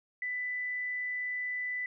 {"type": "tone", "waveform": "sine", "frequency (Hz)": 1991, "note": "B6", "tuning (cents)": 14, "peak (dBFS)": -32, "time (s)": [0.22, 1.86], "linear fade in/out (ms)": 2, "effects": []}